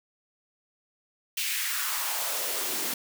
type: noise with high-pass filter sweep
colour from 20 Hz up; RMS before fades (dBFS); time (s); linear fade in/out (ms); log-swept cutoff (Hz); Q
white; -30; 1.37-2.94; 5; 2700 to 220; 2.2
effects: none